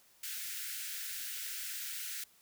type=high-pass noise; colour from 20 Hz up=white; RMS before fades=-41 dBFS; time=0.23-2.24 s; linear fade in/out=5 ms; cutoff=1400 Hz; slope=96 dB/octave; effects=white hiss -65 dBFS RMS until 2.41 s